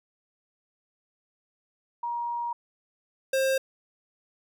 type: tone pair in turn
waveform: sine / square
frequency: 948 / 532 Hz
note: A#5 / C5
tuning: +29 / +29 cents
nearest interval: minor seventh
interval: 1000 cents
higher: first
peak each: -28 / -23 dBFS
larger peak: second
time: 2.03-2.53 / 3.33-3.58 s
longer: first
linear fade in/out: 5 ms
effects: none